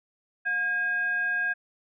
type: tone with frequency modulation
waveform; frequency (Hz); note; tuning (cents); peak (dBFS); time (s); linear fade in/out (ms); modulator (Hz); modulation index
sine; 1624; G#6; -39; -24; 0.45-1.54; 20; 905; 0.31
effects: none